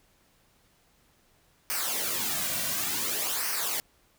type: noise with flanger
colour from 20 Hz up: white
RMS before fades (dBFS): -30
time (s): 1.7-3.8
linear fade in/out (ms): 0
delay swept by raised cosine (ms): 0.27 to 2.37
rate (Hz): 0.56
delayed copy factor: -0.7
effects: pink hiss -65 dBFS RMS until 4.18 s